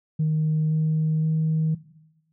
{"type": "tone with pitch steps", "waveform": "sine", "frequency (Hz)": [155.56, 156.82, 158.1], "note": ["D#3", "D#3", "D#3"], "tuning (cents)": [0, 14, 28], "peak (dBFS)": -18, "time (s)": [0.19, 1.75], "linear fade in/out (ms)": 10, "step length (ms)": 520, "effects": ["noise-tail reverb RT60 0.9 s tail -17 dB re dry", "tanh soft clip ceiling -16 dBFS"]}